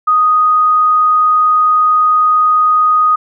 sine tone, 1244.5 Hz, D#6, in tune, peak -7 dBFS, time 0.07-3.16 s, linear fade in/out 10 ms, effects none

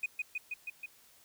sine tone with echo, 2489 Hz, D#7, in tune, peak -28 dBFS, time 0.03-0.06 s, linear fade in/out 5 ms, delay 160 ms, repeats 5, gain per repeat -2 dB, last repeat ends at 0.86 s, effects tanh soft clip ceiling -28 dBFS + white hiss -62 dBFS RMS until 1.24 s

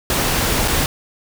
pink noise with dropouts, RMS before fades -18 dBFS, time 0.1-0.86 s, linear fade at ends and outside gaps 1 ms, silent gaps 0.677-0.681 s, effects none

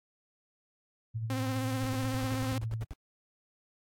sine tone with tremolo, 112.2 Hz, A2, 34 cents sharp, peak -30 dBFS, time 1.14-2.85 s, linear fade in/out 20 ms, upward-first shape sine, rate 12 Hz, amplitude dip 45%
sawtooth tone with vibrato, 261.6 Hz, C4, in tune, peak -29 dBFS, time 1.3-2.58 s, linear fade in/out 2 ms, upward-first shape triangle, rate 16 Hz, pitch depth 40 cents each way
brown noise bursts, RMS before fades -39 dBFS, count 12, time 1.83-2.934 s, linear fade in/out 0 ms, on 26 ms, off 72 ms
effects AAC 64 kbps

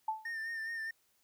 sine tone with exponential decay, 874 Hz, A5, 12 cents flat, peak -28 dBFS, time 0.08-0.31 s, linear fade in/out 5 ms, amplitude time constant 49 ms
triangle tone with vibrato, 1812 Hz, A#6, 50 cents flat, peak -35 dBFS, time 0.25-0.91 s, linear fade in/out 5 ms, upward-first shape sine, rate 4.8 Hz, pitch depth 39 cents each way
effects white hiss -73 dBFS RMS until 1.23 s

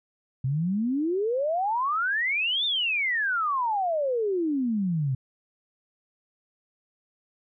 sine exponential two-way sweep, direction up then down, 125.8 to 3661 to 125.8 Hz, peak -23 dBFS, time 0.44-5.15 s, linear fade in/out 5 ms, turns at 2.65 s, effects none

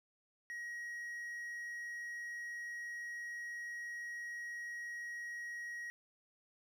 triangle tone, 1897 Hz, A#6, 30 cents sharp, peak -40 dBFS, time 0.5-5.9 s, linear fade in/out 0 ms, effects none

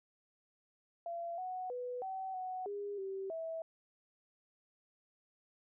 sine tone with pitch steps, 682 / 739 / 494.6 / 762 / 742 / 406.8 / 386.7 / 652 Hz, F5 / F#5 / B4 / G5 / F#5 / G#4 / G4 / E5, -41 / -2 / +3 / -49 / +5 / -36 / -24 / -19 cents, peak -38 dBFS, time 1.06-3.62 s, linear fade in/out 2 ms, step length 320 ms, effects none

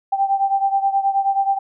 sine beating tone pair, 784 / 793.4 Hz, G5 / G5, 0 / +21 cents, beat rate 9.4 Hz, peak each -17 / -21 dBFS, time 0.12-1.59 s, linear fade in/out 10 ms, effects none

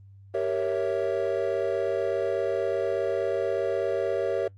triangle chord, G diminished seventh, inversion none, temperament equal with one note detuned, 389.7 / 466.2 / 554.4 / 659.3 Hz, G4 / Bb4 / Db5 / Fb5, -10 / 0 / 0 / 0 cents, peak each -28 / -28 / -27 / -30 dBFS, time 0.34-4.48 s, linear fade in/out 5 ms, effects added 98 Hz sine -47 dBFS peak until 4.57 s + Opus 24 kbps

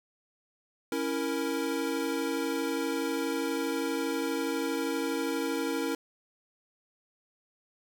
square chord, A# diminished, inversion first, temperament equal, 277.2 / 329.6 / 466.2 Hz, C#4 / E4 / A#4, 0 / 0 / 0 cents, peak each -34 dBFS, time 0.92-5.95 s, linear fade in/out 2 ms, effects none

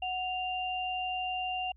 sine tone pair together, 738.2 / 2787 Hz, F#5 / F7, -4 / -4 cents, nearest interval octave + major seventh, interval 2300 cents, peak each -33 / -35 dBFS, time 0.02-1.72 s, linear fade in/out 5 ms, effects added 60 Hz sine -55 dBFS peak until 1.76 s

